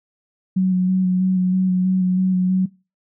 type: tone with vibrato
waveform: sine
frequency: 185 Hz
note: F#3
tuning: in tune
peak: -14 dBFS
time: 0.56-2.66 s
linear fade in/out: 10 ms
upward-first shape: square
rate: 3.1 Hz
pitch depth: 16 cents each way
effects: noise-tail reverb RT60 0.3 s tail -22 dB re dry